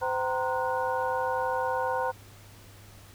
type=tone cluster; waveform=sine; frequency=514 / 769 / 933 / 1041 / 1462 Hz; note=C5 / G5 / A#5 / C6 / F#6; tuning=-31 / -33 / +1 / -9 / -21 cents; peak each=-30 / -34 / -30 / -36 / -36 dBFS; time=0.01-2.12 s; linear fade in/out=20 ms; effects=added 101 Hz sine -51 dBFS peak until 3.14 s + pink hiss -53 dBFS RMS until 3.14 s